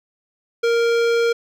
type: tone with hard clipping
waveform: sine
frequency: 466.2 Hz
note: A#4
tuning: in tune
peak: -17 dBFS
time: 0.63-1.33 s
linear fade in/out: 10 ms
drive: 17 dB
effects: none